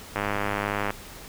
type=click train; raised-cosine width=0.5 ms; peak=-11 dBFS; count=77; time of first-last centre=0.16-0.905 s; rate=102 Hz; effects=pink hiss -43 dBFS RMS until 1.28 s